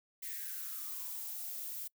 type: noise with high-pass filter sweep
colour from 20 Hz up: violet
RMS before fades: -42 dBFS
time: 0.22-1.88 s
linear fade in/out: 10 ms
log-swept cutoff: 2000 to 480 Hz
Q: 7.6
effects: noise-tail reverb RT60 0.1 s tail -25 dB re dry